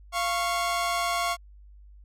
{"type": "tone pair together", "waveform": "sawtooth", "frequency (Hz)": [693, 1100], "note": ["F5", "C#6"], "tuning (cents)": [-14, -14], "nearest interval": "minor sixth", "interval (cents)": 800, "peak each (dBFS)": -24, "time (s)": [0.12, 1.37], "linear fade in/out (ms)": 50, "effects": ["added 50 Hz sine -47 dBFS peak until 2.04 s", "low-pass 12000 Hz 12 dB/octave"]}